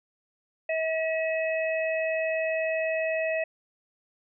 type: harmonic tone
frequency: 642 Hz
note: E5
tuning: 46 cents flat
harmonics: 1 / 3 / 4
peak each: -26 / -34 / -33 dBFS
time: 0.69-3.44 s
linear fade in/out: 5 ms
effects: none